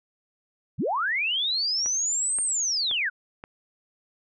sine linear two-way sweep, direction up then down, 77.78 to 8740 to 1389 Hz, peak -23 dBFS, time 0.78-3.1 s, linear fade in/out 20 ms, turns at 2.42 s
click train, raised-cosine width 0.5 ms, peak -24 dBFS, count 4, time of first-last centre 1.86-3.439 s, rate 1.9 Hz
effects none

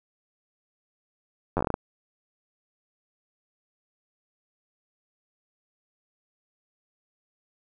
slowing click train, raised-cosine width 1 ms, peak -11 dBFS, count 9, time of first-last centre 1.57-1.741 s, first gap 10 ms, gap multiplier 1.21, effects none

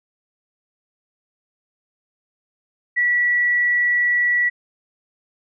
sine tone, 1945 Hz, B6, 27 cents flat, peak -15 dBFS, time 2.96-4.5 s, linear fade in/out 20 ms, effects none

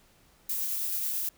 violet noise with tremolo, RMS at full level -30 dBFS, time 0.49-1.29 s, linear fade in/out 5 ms, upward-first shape triangle, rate 9.2 Hz, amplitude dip 25%, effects pink hiss -62 dBFS RMS until 1.37 s

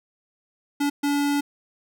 square tone bursts at uneven times, 286.6 Hz, D4, 42 cents flat, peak -21 dBFS, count 2, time 0.8-0.9 / 1.03-1.41 s, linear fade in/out 10 ms, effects none

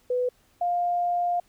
sine tone pair in turn, 497.3 / 703.3 Hz, B4 / F5, +12 / +12 cents, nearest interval tritone, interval 600 cents, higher second, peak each -22 dBFS, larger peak neither, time 0.1-0.29 / 0.61-1.4 s, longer second, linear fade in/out 5 ms, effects pink hiss -63 dBFS RMS until 1.48 s

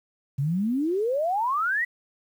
sine exponential sweep, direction up, 130.81 to 2000 Hz, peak -22 dBFS, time 0.38-1.85 s, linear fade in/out 10 ms, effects 9-bit

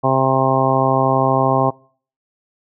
harmonic tone, 132.7 Hz, C3, 25 cents sharp, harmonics 1 / 2 / 3 / 4 / 5 / 6 / 7 / 8, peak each -20 / -22 / -23 / -22 / -19 / -20 / -23 / -20 dBFS, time 0.03-1.71 s, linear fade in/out 20 ms, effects noise-tail reverb RT60 0.5 s tail -25 dB re dry

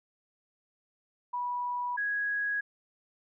sine tone pair in turn, 978 / 1660.1 Hz, B5 / G#6, -17 / -1 cents, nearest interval major sixth, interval 916 cents, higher second, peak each -30 / -28 dBFS, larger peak second, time 1.33-1.97 / 1.97-2.61 s, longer neither, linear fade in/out 10 ms, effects none

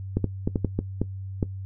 clicks, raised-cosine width 3 ms, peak -10 dBFS, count 8, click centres 0.17 / 0.243 / 0.475 / 0.558 / 0.647 / 0.79 / 1.016 / 1.428 s, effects noise-tail reverb RT60 0.1 s tail -17 dB re dry + added 96 Hz sine -32 dBFS peak until 1.65 s

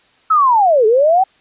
sine linear two-way sweep, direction down then up, 1318.5 to 417.1 to 782 Hz, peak -8 dBFS, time 0.3-1.24 s, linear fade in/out 10 ms, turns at 0.86 s, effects white hiss -53 dBFS RMS until 1.4 s + resampled to 8000 Hz

